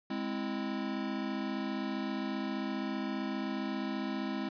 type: chord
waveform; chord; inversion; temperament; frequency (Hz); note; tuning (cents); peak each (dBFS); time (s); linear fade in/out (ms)
square; Ab augmented; none; equal with one note detuned; 206.5 / 261.6 / 329.6; Ab3 / C4 / E4; -10 / 0 / 0; -38 / -38 / -40; 0.1-4.49; 5
effects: resampled to 11025 Hz